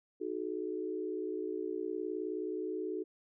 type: chord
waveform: sine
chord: D# diminished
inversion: none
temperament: equal with one note detuned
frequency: 311.1 / 370 / 429.5 Hz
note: D#4 / F#4 / A4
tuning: 0 / 0 / -42 cents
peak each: -40 / -38 / -39 dBFS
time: 0.2-3.04 s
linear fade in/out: 20 ms
effects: none